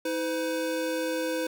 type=tone pair together; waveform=square; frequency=320 / 507.2 Hz; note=D#4 / B4; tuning=+49 / +46 cents; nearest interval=minor sixth; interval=797 cents; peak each=-32 / -30 dBFS; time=0.05-1.47 s; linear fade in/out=5 ms; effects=none